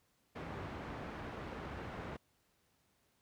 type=low-pass noise; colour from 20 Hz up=pink; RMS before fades=-44 dBFS; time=0.35-2.17 s; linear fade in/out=10 ms; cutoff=1800 Hz; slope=12 dB/octave; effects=pink hiss -75 dBFS RMS until 3.21 s + high-pass 60 Hz 12 dB/octave